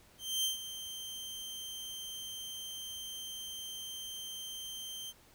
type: tone with ADSR envelope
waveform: sawtooth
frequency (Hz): 3136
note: G7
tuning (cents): 0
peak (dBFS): -26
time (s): 0.18-5.13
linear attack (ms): 260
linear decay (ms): 130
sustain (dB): -12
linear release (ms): 38
effects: pink hiss -62 dBFS RMS until 5.34 s